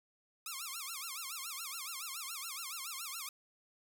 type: tone with vibrato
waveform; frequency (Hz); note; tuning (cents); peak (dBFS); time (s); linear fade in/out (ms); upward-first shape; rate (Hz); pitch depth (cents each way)
5% pulse; 1206; D6; +46; -29; 0.46-3.29; 2; sine; 7.1; 240
effects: none